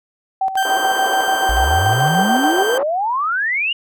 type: tone with tremolo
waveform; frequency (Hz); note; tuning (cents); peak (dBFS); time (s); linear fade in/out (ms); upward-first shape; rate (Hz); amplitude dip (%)
sine; 767; G5; -38; -14; 0.41-2.63; 5; square; 6.9; 65
type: tone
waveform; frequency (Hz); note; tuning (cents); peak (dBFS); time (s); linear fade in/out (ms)
30% pulse; 1568; G6; 0; -17; 0.57-2.78; 5
type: band-pass noise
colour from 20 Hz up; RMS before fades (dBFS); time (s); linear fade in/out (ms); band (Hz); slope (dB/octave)
white; -24; 0.65-2.83; 2; 350 to 1100; 24
type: exponential sweep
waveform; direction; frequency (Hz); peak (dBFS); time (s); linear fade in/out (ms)
sine; up; 51.8 to 2921; -16; 1.49-3.73; 5
effects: none